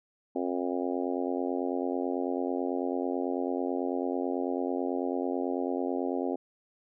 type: harmonic tone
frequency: 89.1 Hz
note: F2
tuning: 35 cents sharp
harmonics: 3 / 4 / 5 / 6 / 7 / 8 / 9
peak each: -32 / -34 / -36 / -38 / -39 / -40 / -41 dBFS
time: 0.35-6.36 s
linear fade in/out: 10 ms
effects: none